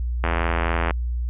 click train, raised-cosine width 0.5 ms, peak -7 dBFS, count 57, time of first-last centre 0.24-0.908 s, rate 83.8 Hz, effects added 60 Hz sine -22 dBFS peak until 1.29 s + resampled to 8000 Hz

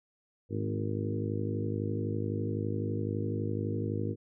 harmonic tone with a mistuned harmonic, 51.91 Hz, G#1, in tune, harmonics 2 / 3 / 4 / 5 / 6 / 7 / 8 / 9, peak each -33 / -40 / -40 / -39 / -39 / -40 / -44 / -40 dBFS, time 0.49-4.16 s, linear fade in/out 50 ms, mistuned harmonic 4, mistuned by +19 cents, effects none

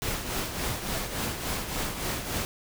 pink noise with tremolo, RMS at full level -29 dBFS, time 0.02-2.45 s, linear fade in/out 0 ms, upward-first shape triangle, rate 3.5 Hz, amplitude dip 60%, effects none

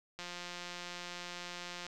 click train, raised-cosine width 0.2 ms, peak -26 dBFS, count 296, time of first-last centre 0.19-1.866 s, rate 176 Hz, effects none

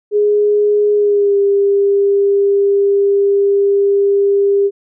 sine tone with pitch glide, 415.3 to 400 Hz, G#4 to G4, 0 to +35 cents, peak -9 dBFS, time 0.11-4.71 s, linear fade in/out 50 ms, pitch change -65 cents, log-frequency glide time 0.95-1.37 s, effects none

